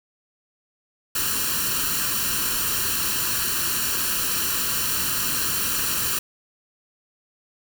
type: noise with comb filter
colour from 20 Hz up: white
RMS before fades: -24 dBFS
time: 1.15-6.19 s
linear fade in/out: 5 ms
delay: 0.7 ms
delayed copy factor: +0.75
effects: none